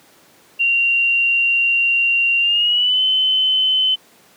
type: tone with pitch glide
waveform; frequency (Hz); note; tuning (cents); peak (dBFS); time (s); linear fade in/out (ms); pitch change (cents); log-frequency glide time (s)
sine; 2763 to 3048; F7 to G7; -19 to -49; -13; 0.59-3.96; 20; +170; 2.39-3.02
effects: pink hiss -50 dBFS RMS until 4.36 s + high-pass 200 Hz 12 dB/octave